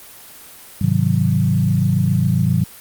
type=chord; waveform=sine; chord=Ab dominant seventh; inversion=none; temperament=equal with one note detuned; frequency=103.83 / 130.81 / 157.46 / 185 Hz; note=Ab2 / C3 / Eb3 / Gb3; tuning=0 / 0 / +21 / 0 cents; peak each=-19 dBFS; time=0.81-2.64 s; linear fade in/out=5 ms; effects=white hiss -40 dBFS RMS until 2.8 s + Opus 24 kbps